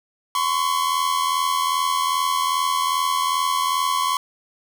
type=tone pair together; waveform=45% pulse; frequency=1026.2 / 1108.7 Hz; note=C6 / C#6; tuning=-34 / 0 cents; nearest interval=minor second; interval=134 cents; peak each=-22 dBFS; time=0.35-4.17 s; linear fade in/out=2 ms; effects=none